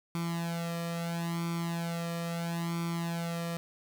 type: tone with flanger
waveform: sawtooth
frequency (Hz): 168.8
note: E3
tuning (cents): +41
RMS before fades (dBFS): -34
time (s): 0.15-3.57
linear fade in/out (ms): 0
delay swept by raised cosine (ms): 0.87 to 1.65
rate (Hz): 0.75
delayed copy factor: +0.85
effects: 9-bit